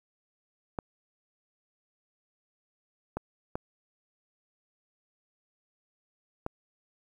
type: clicks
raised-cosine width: 1 ms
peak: -18 dBFS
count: 4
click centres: 0.788 / 3.17 / 3.555 / 6.464 s
effects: 9-bit